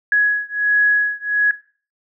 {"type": "beating tone pair", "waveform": "sine", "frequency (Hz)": [1674, 1675.4], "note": ["G#6", "G#6"], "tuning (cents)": [13, 15], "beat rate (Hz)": 1.4, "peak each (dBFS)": -17, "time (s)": [0.12, 1.51], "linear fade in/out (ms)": 2, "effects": ["noise-tail reverb RT60 0.4 s tail -17 dB re dry"]}